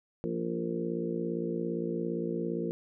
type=harmonic tone with a mistuned harmonic; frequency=57.5 Hz; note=A#1; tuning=23 cents flat; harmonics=3 / 4 / 5 / 6 / 7 / 8 / 9; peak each=-36 / -37 / -45 / -35 / -47 / -36 / -44 dBFS; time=0.24-2.71 s; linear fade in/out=0 ms; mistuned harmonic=7; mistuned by=-19 cents; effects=none